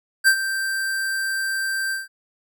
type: tone with ADSR envelope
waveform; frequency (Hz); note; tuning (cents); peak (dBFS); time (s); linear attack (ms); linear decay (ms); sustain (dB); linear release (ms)
square; 1568; G6; 0; -11; 0.24-2.08; 35; 75; -12; 160
effects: none